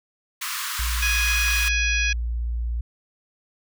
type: high-pass noise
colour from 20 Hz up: pink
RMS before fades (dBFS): -29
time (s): 0.41-1.69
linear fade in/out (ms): 10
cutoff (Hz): 1000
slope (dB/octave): 96
type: tone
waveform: sine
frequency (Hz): 58.4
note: A#1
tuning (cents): +4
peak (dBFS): -23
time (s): 0.79-2.81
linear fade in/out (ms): 5
type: harmonic tone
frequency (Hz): 830.6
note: G#5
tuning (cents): 0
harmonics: 2 / 3 / 4 / 5 / 6 / 7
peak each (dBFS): -27 / -23 / -32 / -37 / -35 / -32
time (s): 1.02-2.13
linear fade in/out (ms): 5
effects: none